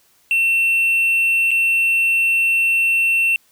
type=tone with dropouts; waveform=triangle; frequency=2700 Hz; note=E7; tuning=41 cents sharp; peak=-12 dBFS; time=0.31-3.36 s; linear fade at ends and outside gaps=1 ms; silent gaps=1.508-1.514 s; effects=white hiss -57 dBFS RMS until 3.51 s